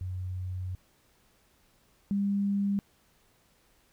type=tone pair in turn; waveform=sine; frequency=91.9 / 200.1 Hz; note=F#2 / G3; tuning=-11 / +36 cents; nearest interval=octave + minor second; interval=1347 cents; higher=second; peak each=-32 / -25 dBFS; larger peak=second; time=0.01-0.75 / 2.11-2.79 s; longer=first; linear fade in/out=0 ms; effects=pink hiss -66 dBFS RMS until 3.92 s